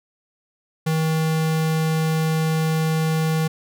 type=tone; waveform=square; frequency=159.1 Hz; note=D#3; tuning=39 cents sharp; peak=-19 dBFS; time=0.86-3.48 s; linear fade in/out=10 ms; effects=none